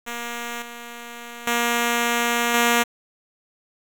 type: tone with level steps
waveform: 5% pulse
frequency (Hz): 236.9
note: A#3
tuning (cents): +28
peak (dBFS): -17 / -24 / -8 / -5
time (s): 0.06-2.84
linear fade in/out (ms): 20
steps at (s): 0.62 / 1.47 / 2.54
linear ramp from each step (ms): 2
effects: 7-bit